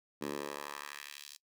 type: tone with high-pass filter sweep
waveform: 10% pulse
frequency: 72.1 Hz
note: D2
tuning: 31 cents flat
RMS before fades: -43 dBFS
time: 0.21-1.37 s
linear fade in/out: 10 ms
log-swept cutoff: 250 to 4800 Hz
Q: 1.2
effects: noise-tail reverb RT60 0.1 s tail -22 dB re dry